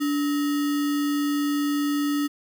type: tone with sample-and-hold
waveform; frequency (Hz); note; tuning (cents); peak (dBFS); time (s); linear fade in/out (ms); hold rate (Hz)
sine; 290; D4; -22; -21; 0-2.28; 20; 1575
effects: none